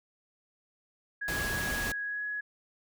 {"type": "tone with pitch glide", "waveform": "sine", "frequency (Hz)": [1661.2, 1681.5], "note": ["G#6", "G#6"], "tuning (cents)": [0, 21], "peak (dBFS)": -32, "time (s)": [1.21, 2.41], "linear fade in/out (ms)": 10, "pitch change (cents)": 21, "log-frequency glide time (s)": [2.03, 2.24]}
{"type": "noise", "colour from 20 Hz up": "pink", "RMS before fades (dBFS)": -35, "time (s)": [1.28, 1.92], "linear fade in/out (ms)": 2}
{"effects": []}